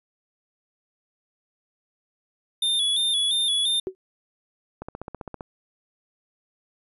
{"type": "tone with vibrato", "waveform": "square", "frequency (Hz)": 3500, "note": "A7", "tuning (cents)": -10, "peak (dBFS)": -21, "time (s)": [2.62, 3.8], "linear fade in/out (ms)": 5, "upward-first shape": "square", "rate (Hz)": 2.9, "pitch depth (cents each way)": 55}
{"type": "tone with exponential decay", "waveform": "sine", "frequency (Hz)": 376.6, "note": "F#4", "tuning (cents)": 31, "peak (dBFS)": -21, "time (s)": [3.87, 3.95], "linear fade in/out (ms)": 0, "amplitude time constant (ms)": 17}
{"type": "click train", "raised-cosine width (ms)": 1, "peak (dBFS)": -20, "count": 10, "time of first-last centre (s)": [4.82, 5.408], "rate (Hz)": 15.3}
{"effects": ["resampled to 32000 Hz"]}